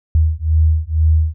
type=beating tone pair; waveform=sine; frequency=78 / 80.1 Hz; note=D#2 / E2; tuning=+5 / -49 cents; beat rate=2.1 Hz; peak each=-14 dBFS; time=0.15-1.34 s; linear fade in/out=0 ms; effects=none